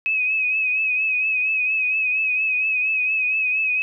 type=tone with vibrato; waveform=sine; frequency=2547 Hz; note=D#7; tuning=40 cents sharp; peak=-18 dBFS; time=0.06-3.82 s; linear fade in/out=0 ms; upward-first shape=triangle; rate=4.3 Hz; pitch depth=58 cents each way; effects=none